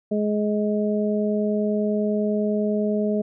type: harmonic tone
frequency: 210 Hz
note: G#3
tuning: 19 cents sharp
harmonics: 1 / 2 / 3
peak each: -22 / -25 / -27 dBFS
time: 0.11-3.22 s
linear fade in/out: 10 ms
effects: none